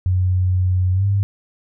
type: tone with pitch glide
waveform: sine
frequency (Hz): 91.8 to 99.53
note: F#2 to G2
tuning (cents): -13 to +27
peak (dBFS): -14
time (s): 0.06-1.23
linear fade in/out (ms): 0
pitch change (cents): +140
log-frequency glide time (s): 0.93-1.05
effects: none